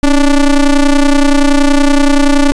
square ring-modulated tone, 146.3 Hz, D3, 6 cents flat, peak -3 dBFS, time 0.03-2.52 s, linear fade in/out 0 ms, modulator 131 Hz, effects resampled to 22050 Hz + 7-bit

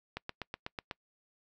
click train, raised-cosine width 0.3 ms, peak -21 dBFS, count 7, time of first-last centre 0.17-0.912 s, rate 8.09 Hz, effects noise-tail reverb RT60 0.1 s tail -26 dB re dry

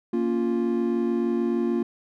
triangle chord, Bb minor, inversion none, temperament just, 233.1 / 279.7 / 349.6 Hz, Bb3 / Db4 / F4, 0 / +16 / +2 cents, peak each -23 / -28 / -23 dBFS, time 0.13-1.83 s, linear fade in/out 5 ms, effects none

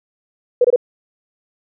sine tone bursts, 491.3 Hz, B4, 9 cents flat, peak -8 dBFS, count 3, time 0.61-0.761 s, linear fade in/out 5 ms, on 35 ms, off 23 ms, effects none

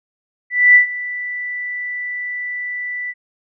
sine tone with ADSR envelope, 1975.5 Hz, B6, in tune, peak -4 dBFS, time 0.5-3.14 s, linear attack 250 ms, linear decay 110 ms, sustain -18 dB, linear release 43 ms, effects none

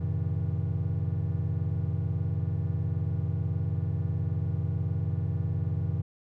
triangle chord, F# diminished seventh, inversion none, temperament just, 92.5 / 111 / 133.2 / 159.84 Hz, F#2 / A2 / C3 / Eb3, 0 / +16 / +31 / +47 cents, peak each -28 / -31 / -32 / -31 dBFS, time 0-6.02 s, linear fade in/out 10 ms, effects none

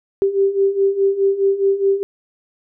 sine beating tone pair, 389.8 / 394.6 Hz, G4 / G4, -10 / +11 cents, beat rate 4.8 Hz, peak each -19 / -15 dBFS, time 0.22-2.03 s, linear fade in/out 0 ms, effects none

